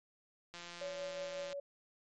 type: click train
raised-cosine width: 0.2 ms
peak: -31 dBFS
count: 172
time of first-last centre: 0.54-1.528 s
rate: 173 Hz
type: tone with tremolo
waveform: sine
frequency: 564 Hz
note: C#5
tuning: 30 cents sharp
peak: -38 dBFS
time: 0.81-1.6 s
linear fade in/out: 5 ms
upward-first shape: triangle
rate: 5.5 Hz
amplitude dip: 45%
effects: MP3 48 kbps